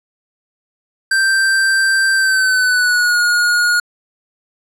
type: tone with pitch glide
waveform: square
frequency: 1568 to 1437.9 Hz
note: G6 to F#6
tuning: 0 to -50 cents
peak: -12 dBFS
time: 1.11-3.8 s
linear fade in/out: 5 ms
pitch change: -150 cents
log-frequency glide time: 2.14-3.19 s
effects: low-pass 11000 Hz 12 dB/octave